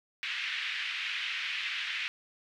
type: band-pass noise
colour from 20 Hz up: white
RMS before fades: -35 dBFS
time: 0.23-2.08 s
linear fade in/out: 0 ms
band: 1800 to 3000 Hz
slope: 24 dB/octave
effects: none